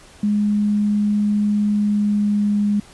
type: tone with pitch glide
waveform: sine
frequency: 207.7 to 206 Hz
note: G#3 to G#3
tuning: 0 to -14 cents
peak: -15 dBFS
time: 0.23-2.8 s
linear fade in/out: 5 ms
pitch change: -14 cents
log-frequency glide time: 1.72-2.64 s
effects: pink hiss -46 dBFS RMS until 2.93 s + resampled to 24000 Hz